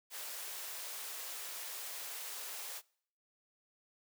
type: high-pass noise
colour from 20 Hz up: white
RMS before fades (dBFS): -44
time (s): 0.1-2.82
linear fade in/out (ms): 50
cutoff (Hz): 430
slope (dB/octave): 24
effects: noise-tail reverb RT60 0.6 s tail -24 dB re dry